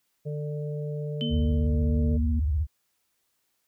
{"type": "harmonic tone", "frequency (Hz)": 148.5, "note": "D3", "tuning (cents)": 20, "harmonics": [1, 3, 4], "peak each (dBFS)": [-30, -36, -41], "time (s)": [0.25, 2.18], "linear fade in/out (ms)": 20}
{"type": "tone with exponential decay", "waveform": "sine", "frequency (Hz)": 3060, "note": "G7", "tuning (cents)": -42, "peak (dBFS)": -29, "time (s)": [1.21, 1.67], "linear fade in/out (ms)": 0, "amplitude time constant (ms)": 100}
{"type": "tone with tremolo", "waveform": "sine", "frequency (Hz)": 235, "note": "A#3", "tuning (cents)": 14, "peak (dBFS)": -27, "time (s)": [1.21, 2.4], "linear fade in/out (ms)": 10, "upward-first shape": "sine", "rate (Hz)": 1.5, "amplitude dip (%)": 25}
{"type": "tone with vibrato", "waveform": "sine", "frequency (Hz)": 74.8, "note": "D2", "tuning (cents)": 32, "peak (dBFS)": -22, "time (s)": [1.29, 2.67], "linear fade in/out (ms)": 50, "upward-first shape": "square", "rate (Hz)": 16, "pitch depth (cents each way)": 160}
{"effects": ["white hiss -74 dBFS RMS until 3.67 s"]}